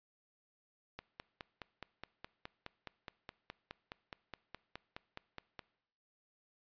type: click train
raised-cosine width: 0.3 ms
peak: -28 dBFS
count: 23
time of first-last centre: 0.99-5.593 s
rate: 4.78 Hz
effects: noise-tail reverb RT60 0.8 s tail -21 dB re dry + resampled to 11025 Hz